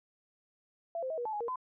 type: tone with pitch steps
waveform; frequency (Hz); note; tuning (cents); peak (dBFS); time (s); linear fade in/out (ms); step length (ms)
sine; 673 / 520 / 639 / 482.3 / 872 / 833 / 469.3 / 1017; E5 / C5 / D#5 / B4 / A5 / G#5 / A#4 / C6; +36 / -11 / +46 / -41 / -16 / +5 / +12 / -50; -33; 0.95-1.558; 2; 76
effects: none